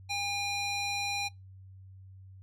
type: tone with band-pass filter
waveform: square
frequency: 808 Hz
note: G#5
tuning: 48 cents flat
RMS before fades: -33 dBFS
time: 0.09-1.29 s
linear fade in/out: 20 ms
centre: 3600 Hz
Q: 1.2
effects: noise-tail reverb RT60 0.2 s tail -25 dB re dry + added 95 Hz sine -48 dBFS peak until 2.42 s